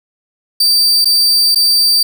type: tone with dropouts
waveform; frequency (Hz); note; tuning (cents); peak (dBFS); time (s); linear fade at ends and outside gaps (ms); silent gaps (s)
40% pulse; 4647; D8; -19; -7; 0.6-2.03; 5; 1.046-1.055 / 1.548-1.557
effects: none